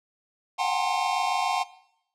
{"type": "tone cluster", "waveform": "square", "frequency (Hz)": [721, 748, 806, 904, 1055], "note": ["F#5", "F#5", "G5", "A5", "C6"], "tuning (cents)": [-45, 19, 48, 47, 14], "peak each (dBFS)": -31, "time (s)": [0.58, 1.64], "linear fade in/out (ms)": 20, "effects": ["noise-tail reverb RT60 0.8 s tail -19 dB re dry", "low-pass 7000 Hz 12 dB/octave"]}